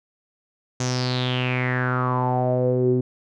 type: tone with low-pass filter sweep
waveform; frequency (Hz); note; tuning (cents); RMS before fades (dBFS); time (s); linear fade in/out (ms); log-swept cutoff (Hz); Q
sawtooth; 126.2; B2; +38; -22; 0.8-3.01; 5; 6500 to 320; 6.6
effects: none